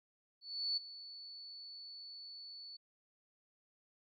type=tone with ADSR envelope; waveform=sine; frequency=4454 Hz; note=C#8; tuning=7 cents sharp; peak=-32 dBFS; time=0.41-2.77 s; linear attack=360 ms; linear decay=13 ms; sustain=-16 dB; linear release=10 ms; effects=none

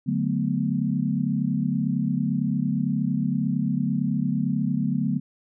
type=chord; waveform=sine; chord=B minor seventh; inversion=first; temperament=equal with one note detuned; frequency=146.83 / 185 / 218.1 / 246.9 Hz; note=D3 / F#3 / A3 / B3; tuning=0 / 0 / -15 / 0 cents; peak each=-27 dBFS; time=0.06-5.2 s; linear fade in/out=20 ms; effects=none

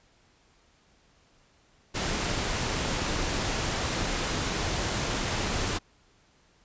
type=noise; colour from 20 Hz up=pink; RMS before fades=-29 dBFS; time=1.94-5.79 s; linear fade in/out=20 ms; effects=pink hiss -63 dBFS RMS until 6.64 s + resampled to 16000 Hz

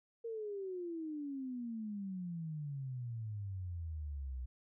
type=exponential sweep; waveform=sine; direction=down; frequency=466.2 to 61.4 Hz; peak=-39 dBFS; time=0.24-4.46 s; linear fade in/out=10 ms; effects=none

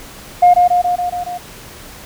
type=tone with echo; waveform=sine; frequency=712 Hz; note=F5; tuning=33 cents sharp; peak=-3 dBFS; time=0.42-0.54 s; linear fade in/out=10 ms; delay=140 ms; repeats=6; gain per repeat=-3 dB; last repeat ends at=1.38 s; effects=tanh soft clip ceiling -1 dBFS + pink hiss -36 dBFS RMS until 2.05 s

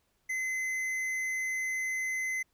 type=tone with tanh clipping; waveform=sine; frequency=2047 Hz; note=C7; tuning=38 cents flat; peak=-32 dBFS; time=0.29-2.43 s; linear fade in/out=10 ms; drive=11 dB; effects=pink hiss -74 dBFS RMS until 2.53 s

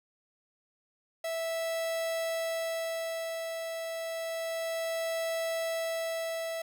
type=tone with tremolo; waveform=45% pulse; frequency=657 Hz; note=E5; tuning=6 cents flat; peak=-30 dBFS; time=1.24-6.62 s; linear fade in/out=5 ms; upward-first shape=sine; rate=0.3 Hz; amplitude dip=40%; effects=none

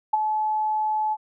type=tone with ADSR envelope; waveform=sine; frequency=860 Hz; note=A5; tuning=40 cents flat; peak=-14 dBFS; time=0.13-1.17 s; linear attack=8 ms; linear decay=21 ms; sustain=-7 dB; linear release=46 ms; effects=none

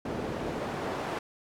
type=noise with band-pass filter sweep; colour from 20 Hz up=pink; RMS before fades=-34 dBFS; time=0.05-1.19 s; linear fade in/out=5 ms; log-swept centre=330 to 650 Hz; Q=0.72; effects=none

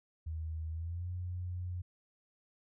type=tone with pitch glide; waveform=sine; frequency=79.8 to 89.57 Hz; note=D#2 to F2; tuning=+44 to +44 cents; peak=-36 dBFS; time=0.26-1.82 s; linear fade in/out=10 ms; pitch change=+200 cents; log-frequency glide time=0.71-1.08 s; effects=none

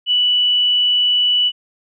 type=tone; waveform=sine; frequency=2960 Hz; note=F#7; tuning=in tune; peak=-12 dBFS; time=0.06-1.52 s; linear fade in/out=50 ms; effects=none

